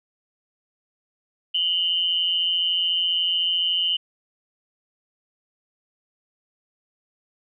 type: tone pair together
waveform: sine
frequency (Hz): 2881 / 3055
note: F#7 / G7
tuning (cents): -47 / -45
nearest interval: minor second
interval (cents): 102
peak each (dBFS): -23 / -22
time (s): 1.54-3.97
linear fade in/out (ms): 10
effects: none